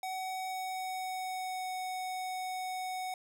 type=tone with pitch glide; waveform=square; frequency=751 to 742.8 Hz; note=F#5 to F#5; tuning=+26 to +7 cents; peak=-36 dBFS; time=0.03-3.14 s; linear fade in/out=2 ms; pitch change=-19 cents; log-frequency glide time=0.44-1.71 s; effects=none